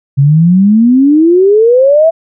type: exponential sweep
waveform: sine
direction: up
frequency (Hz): 134.3 to 670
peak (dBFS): -3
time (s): 0.17-2.11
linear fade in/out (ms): 20
effects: none